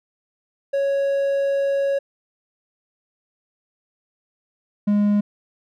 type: tone pair in turn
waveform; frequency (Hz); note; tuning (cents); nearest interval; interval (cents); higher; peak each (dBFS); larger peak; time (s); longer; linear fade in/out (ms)
triangle; 554.4 / 206.2; C#5 / G#3; 0 / -12; octave + perfect fourth; 1712; first; -16 / -13; second; 0.73-1.99 / 4.87-5.21; first; 10
effects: none